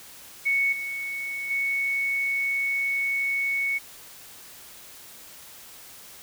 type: tone with level steps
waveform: sine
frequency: 2217 Hz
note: C#7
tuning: in tune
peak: -20 / -29 / -23 dBFS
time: 0.45-3.79 s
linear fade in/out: 20 ms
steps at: 0.72 / 1.5 s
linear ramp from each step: 10 ms
effects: white hiss -46 dBFS RMS until 6.22 s